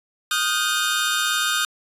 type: tone cluster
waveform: sawtooth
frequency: 1242 / 1432 / 1549 / 3646 Hz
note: D#6 / F6 / G6 / A#7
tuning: -3 / +43 / -21 / -39 cents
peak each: -22 dBFS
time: 0.31-1.65 s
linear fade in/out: 2 ms
effects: resampled to 32000 Hz